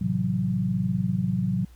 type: chord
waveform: sine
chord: F# half-diminished seventh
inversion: first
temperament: equal with one note detuned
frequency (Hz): 109.68 / 130.81 / 164.81 / 185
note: A2 / C3 / E3 / F#3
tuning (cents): -5 / 0 / 0 / 0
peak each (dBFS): -30 / -29 / -30 / -25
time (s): 0.01-1.65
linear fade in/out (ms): 5
effects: added 60 Hz sine -47 dBFS peak until 1.75 s + pink hiss -60 dBFS RMS until 1.75 s